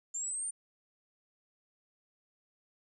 sine exponential sweep, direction up, 7200 to 9120 Hz, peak -34 dBFS, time 0.14-0.51 s, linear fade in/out 10 ms, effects none

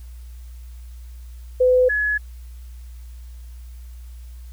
sine tone pair in turn, 505 / 1695.3 Hz, B4 / G#6, +39 / +35 cents, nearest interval octave + major sixth, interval 2096 cents, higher second, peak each -12 / -18 dBFS, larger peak first, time 1.6-1.89 / 1.89-2.18 s, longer neither, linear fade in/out 10 ms, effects added 60 Hz sine -35 dBFS peak until 4.52 s + white hiss -56 dBFS RMS until 4.52 s

